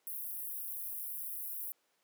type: high-pass noise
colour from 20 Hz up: pink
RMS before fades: -41 dBFS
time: 0.07-1.72 s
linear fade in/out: 0 ms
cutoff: 11000 Hz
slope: 48 dB/octave
effects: pink hiss -75 dBFS RMS until 2.03 s + high-pass 400 Hz 12 dB/octave